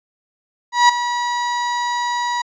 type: tone with ADSR envelope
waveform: 35% pulse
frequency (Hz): 966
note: B5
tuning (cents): -39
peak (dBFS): -5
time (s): 0.72-2.42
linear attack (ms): 170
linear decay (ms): 8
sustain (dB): -12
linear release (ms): 7
effects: resampled to 16000 Hz